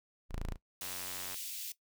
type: tone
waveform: sawtooth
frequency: 28.03 Hz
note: A0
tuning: 33 cents sharp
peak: -32 dBFS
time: 0.29-0.57 s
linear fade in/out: 50 ms
type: high-pass noise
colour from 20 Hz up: white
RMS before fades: -42 dBFS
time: 0.81-1.72 s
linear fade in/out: 2 ms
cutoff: 2600 Hz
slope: 24 dB/octave
type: click train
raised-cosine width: 0.3 ms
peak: -29 dBFS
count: 49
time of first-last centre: 0.82-1.343 s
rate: 91.7 Hz
effects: noise-tail reverb RT60 0.1 s tail -17 dB re dry